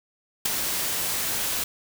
white noise with ADSR envelope, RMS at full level -20 dBFS, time 0.45-1.64 s, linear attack 8 ms, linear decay 8 ms, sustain -7 dB, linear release 4 ms, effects none

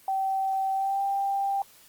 sine tone with pitch glide, 772 to 790.5 Hz, G5 to G5, -27 to +14 cents, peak -24 dBFS, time 0.08-1.62 s, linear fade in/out 2 ms, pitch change +41 cents, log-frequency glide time 0.73-1.01 s, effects white hiss -55 dBFS RMS until 1.88 s + Opus 24 kbps

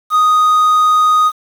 triangle tone with quantisation, 1244.5 Hz, D#6, in tune, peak -6 dBFS, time 0.1-1.32 s, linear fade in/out 50 ms, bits 6, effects none

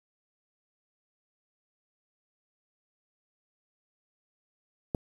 click, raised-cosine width 2 ms, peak -15 dBFS, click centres 4.948 s, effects 8-bit

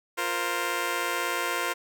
10% pulse chord, F suspended fourth, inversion none, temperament just, 349.2 / 465.6 / 523.8 Hz, F4 / Bb4 / C5, 0 / -2 / +2 cents, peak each -24 dBFS, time 0.17-1.74 s, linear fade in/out 20 ms, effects none

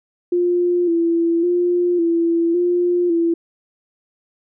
sine tone with vibrato, 344 Hz, F4, 26 cents flat, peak -14 dBFS, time 0.32-3.34 s, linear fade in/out 5 ms, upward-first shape square, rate 0.9 Hz, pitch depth 42 cents each way, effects none

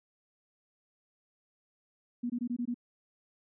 sine tone bursts, 241.6 Hz, B3, 38 cents flat, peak -30 dBFS, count 6, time 2.23-2.744 s, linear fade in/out 10 ms, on 69 ms, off 20 ms, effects none

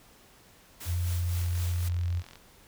white noise with tremolo, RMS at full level -41 dBFS, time 0.8-1.89 s, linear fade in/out 10 ms, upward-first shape sine, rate 3.9 Hz, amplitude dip 50%
sine tone, 87.31 Hz, F2, in tune, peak -26 dBFS, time 0.85-2.23 s, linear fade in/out 50 ms
click train, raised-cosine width 0.2 ms, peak -30 dBFS, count 44, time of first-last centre 1.37-2.356 s, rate 43.6 Hz
effects pink hiss -57 dBFS RMS until 2.67 s

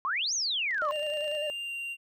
sine exponential two-way sweep, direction up then down, 1013 to 6690 to 1040 Hz, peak -27 dBFS, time 0.05-0.91 s, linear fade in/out 0 ms, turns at 0.34 s
click train, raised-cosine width 0.2 ms, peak -32 dBFS, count 19, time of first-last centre 0.71-1.351 s, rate 28.1 Hz
triangle tone with vibrato, 600 Hz, D5, 37 cents sharp, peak -29 dBFS, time 0.82-1.5 s, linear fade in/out 0 ms, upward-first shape square, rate 10 Hz, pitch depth 38 cents each way
triangle tone with pitch glide, 2794 to 2771 Hz, F7 to F7, 0 to -14 cents, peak -32 dBFS, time 0.9-1.97 s, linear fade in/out 50 ms, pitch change -14 cents, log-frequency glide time 1.63-1.72 s
effects none

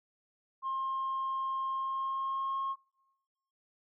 sine tone with pitch glide, 1065 to 1079.9 Hz, C6 to C#6, +30 to -46 cents, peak -30 dBFS, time 0.62-2.76 s, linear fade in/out 50 ms, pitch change +24 cents, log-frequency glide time 1.71-2.59 s, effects noise-tail reverb RT60 1.0 s tail -22 dB re dry + tanh soft clip ceiling -28 dBFS

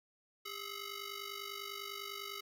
10% pulse ring-modulated tone, 850 Hz, G#5, 40 cents sharp, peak -31 dBFS, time 0.45-2.41 s, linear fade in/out 10 ms, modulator 450 Hz, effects none

